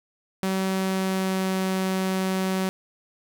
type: tone with pitch glide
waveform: sawtooth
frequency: 190.3 to 188.77 Hz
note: F#3 to F#3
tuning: +49 to +35 cents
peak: -19 dBFS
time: 0.43-2.69 s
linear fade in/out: 0 ms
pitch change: -14 cents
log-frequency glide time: 0.64-1.62 s
effects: 9-bit